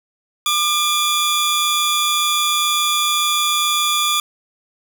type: tone pair together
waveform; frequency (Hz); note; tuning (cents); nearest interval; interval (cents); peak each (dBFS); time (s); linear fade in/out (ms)
sawtooth; 1200 / 3433; D6 / A7; +37 / -43; octave + tritone; 1820; -15; 0.46-4.2; 2
effects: none